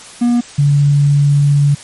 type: tone pair in turn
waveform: triangle / sine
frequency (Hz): 240 / 143.49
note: B3 / D3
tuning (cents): -49 / -40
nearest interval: major sixth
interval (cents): 891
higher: first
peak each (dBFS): -7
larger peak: neither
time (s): 0.21-0.41 / 0.58-1.75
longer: second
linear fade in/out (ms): 10
effects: white hiss -35 dBFS RMS until 1.83 s + MP3 48 kbps